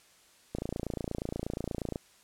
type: click train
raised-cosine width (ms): 2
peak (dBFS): -20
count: 41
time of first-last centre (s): 0.55-1.958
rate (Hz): 28.4
effects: white hiss -61 dBFS RMS until 2.23 s + low-pass 10000 Hz 12 dB/octave